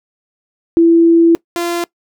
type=tone pair in turn; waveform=sine / sawtooth; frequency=334 / 344 Hz; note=E4 / F4; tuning=+23 / -26 cents; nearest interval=minor second; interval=51 cents; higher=second; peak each=-5 / -12 dBFS; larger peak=first; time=0.77-1.35 / 1.56-1.84 s; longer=first; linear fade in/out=0 ms; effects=noise-tail reverb RT60 0.1 s tail -22 dB re dry